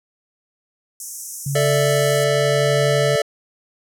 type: high-pass noise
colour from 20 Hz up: white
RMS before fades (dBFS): -28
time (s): 1-2.24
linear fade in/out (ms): 2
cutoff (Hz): 5600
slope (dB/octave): 96
type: tone with tremolo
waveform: sine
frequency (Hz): 140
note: C#3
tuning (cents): +18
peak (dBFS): -19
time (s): 1.46-3.16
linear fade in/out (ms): 5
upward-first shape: triangle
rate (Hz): 0.9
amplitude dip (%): 35
type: chord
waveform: square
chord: A suspended fourth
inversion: none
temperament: equal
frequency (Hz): 440 / 587.3 / 659.3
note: A4 / D5 / E5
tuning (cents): 0 / 0 / 0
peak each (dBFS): -21 / -20 / -24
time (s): 1.55-3.22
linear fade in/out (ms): 5
effects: low-pass 11000 Hz 12 dB/octave